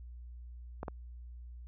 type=clicks; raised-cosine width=1 ms; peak=-24 dBFS; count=2; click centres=0.831 / 0.882 s; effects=added 60 Hz sine -45 dBFS peak until 1.67 s